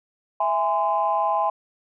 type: chord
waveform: sine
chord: E augmented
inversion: none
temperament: just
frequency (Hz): 659.3 / 824.1 / 1030.1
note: E5 / G#5 / B#5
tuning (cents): 0 / -14 / -27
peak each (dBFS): -25 / -22 / -23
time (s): 0.4-1.5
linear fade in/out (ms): 5
effects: tanh soft clip ceiling -10 dBFS